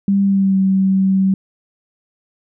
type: tone with pitch glide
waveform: sine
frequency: 197.9 to 191.6 Hz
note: G3 to G3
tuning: +17 to -39 cents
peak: -11 dBFS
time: 0.08-1.34 s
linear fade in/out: 2 ms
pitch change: -56 cents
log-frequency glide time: 0.23-0.57 s
effects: none